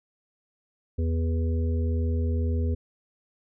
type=harmonic tone; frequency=82 Hz; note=E2; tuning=9 cents flat; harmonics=1 / 3 / 5 / 6; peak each=-23 / -33 / -37 / -39 dBFS; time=0.98-2.75 s; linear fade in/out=10 ms; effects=none